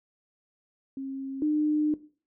sine tone pair in turn, 269.4 / 302.4 Hz, C#4 / D#4, -49 / -49 cents, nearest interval major second, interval 200 cents, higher second, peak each -32 / -22 dBFS, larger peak second, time 0.97-1.42 / 1.42-1.94 s, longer second, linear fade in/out 2 ms, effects noise-tail reverb RT60 0.4 s tail -17 dB re dry

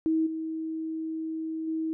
sine tone with level steps, 320 Hz, D#4, 49 cents sharp, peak -22 / -30 / -27 dBFS, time 0.06-1.93 s, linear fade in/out 0 ms, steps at 0.26 / 1.67 s, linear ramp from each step 10 ms, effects none

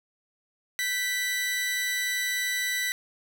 sawtooth tone pair together, 1539 / 1969.4 Hz, G6 / B6, -32 / -5 cents, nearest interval major third, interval 427 cents, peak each -34 / -23 dBFS, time 0.79-2.92 s, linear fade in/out 0 ms, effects none

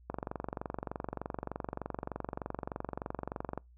click train, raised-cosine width 1 ms, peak -22 dBFS, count 82, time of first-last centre 0.1-3.576 s, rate 23.3 Hz, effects noise-tail reverb RT60 0.2 s tail -26 dB re dry + added 60 Hz sine -56 dBFS peak until 3.77 s

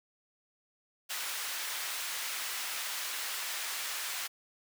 pink high-pass noise, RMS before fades -37 dBFS, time 1.09-4.28 s, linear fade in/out 20 ms, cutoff 1400 Hz, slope 12 dB/octave, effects none

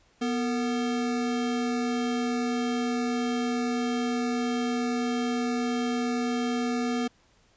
square tone pair together, 244.8 / 454.4 Hz, B3 / A#4, -15 / -44 cents, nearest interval major seventh, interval 1071 cents, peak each -27 / -34 dBFS, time 0.21-7.08 s, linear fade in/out 10 ms, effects pink hiss -63 dBFS RMS until 7.56 s + resampled to 16000 Hz

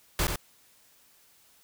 pink noise with echo, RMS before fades -26 dBFS, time 0.19-0.27 s, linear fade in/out 2 ms, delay 89 ms, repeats 1, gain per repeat -5 dB, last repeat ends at 0.359 s, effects white hiss -61 dBFS RMS until 1.63 s

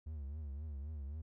triangle tone with vibrato, 73.3 Hz, D2, 3 cents flat, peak -39 dBFS, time 0.06-1.22 s, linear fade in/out 10 ms, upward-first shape triangle, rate 3.8 Hz, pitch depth 160 cents each way, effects none

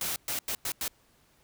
white noise bursts at uneven times, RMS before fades -32 dBFS, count 5, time 0.01-0.16 / 0.28-0.39 / 0.48-0.55 / 0.65-0.72 / 0.81-0.88 s, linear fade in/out 2 ms, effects pink hiss -65 dBFS RMS until 1.43 s

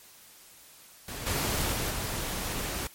pink noise with level steps, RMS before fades -38 / -29 / -31 / -33 dBFS, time 1.08-2.87 s, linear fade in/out 2 ms, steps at 1.26 / 1.72 / 1.9 s, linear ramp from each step 10 ms, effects white hiss -53 dBFS RMS until 2.94 s + MP3 64 kbps

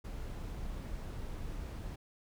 brown noise, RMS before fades -41 dBFS, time 0.04-1.96 s, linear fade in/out 10 ms, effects none

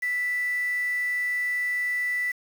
sine tone with quantisation, 1975.5 Hz, B6, in tune, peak -24 dBFS, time 0.02-2.32 s, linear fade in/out 10 ms, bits 7, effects none

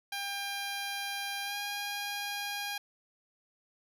10% pulse tone with pitch glide, 800 to 813.5 Hz, G5 to G#5, +35 to -36 cents, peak -26 dBFS, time 0.12-2.78 s, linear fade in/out 5 ms, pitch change +29 cents, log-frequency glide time 1.44-1.56 s, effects none

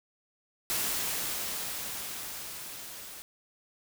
white noise with level ramp, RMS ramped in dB -30 to -45 dBFS, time 0.7-3.22 s, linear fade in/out 0 ms, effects none

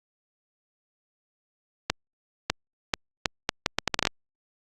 accelerating click train, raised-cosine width 0.2 ms, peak -4 dBFS, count 13, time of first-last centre 1.9-4.071 s, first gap 600 ms, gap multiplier 0.73, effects Opus 48 kbps

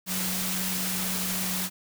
sine tone in noise, 185 Hz, F#3, in tune, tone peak -33 dBFS, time 0.06-1.7 s, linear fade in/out 50 ms, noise white, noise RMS -30 dBFS, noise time 0.06-1.7 s, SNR -6 dB, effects none

